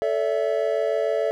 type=chord; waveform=triangle; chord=A suspended fourth; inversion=none; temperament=equal with one note detuned; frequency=440 / 572.6 / 659.3 Hz; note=A4 / D5 / E5; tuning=0 / -44 / 0 cents; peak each=-23 dBFS; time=0.02-1.31 s; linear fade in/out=0 ms; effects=none